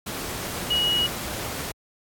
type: tone in noise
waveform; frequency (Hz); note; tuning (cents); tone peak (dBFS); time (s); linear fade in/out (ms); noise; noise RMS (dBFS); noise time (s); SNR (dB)
sine; 2906; F#7; -32; -20; 0.7-1.07; 10; pink; -31; 0.06-1.72; +8
effects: high-pass 60 Hz 12 dB/octave + AAC 64 kbps